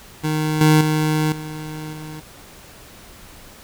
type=tone with level steps; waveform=25% pulse; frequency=154.5 Hz; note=D#3; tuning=12 cents flat; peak=-15 / -7 / -13 / -25 / -28 dBFS; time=0.23-2.21 s; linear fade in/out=20 ms; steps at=0.61 / 0.81 / 1.32 / 1.93 s; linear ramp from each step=2 ms; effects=pink hiss -43 dBFS RMS until 3.63 s